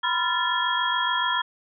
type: tone cluster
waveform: sine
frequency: 973 / 1020 / 1381 / 1745 / 3281 Hz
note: B5 / C6 / F6 / A6 / G#7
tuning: -26 / -44 / -20 / -15 / -22 cents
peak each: -28 dBFS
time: 0.03-1.42 s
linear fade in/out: 10 ms
effects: none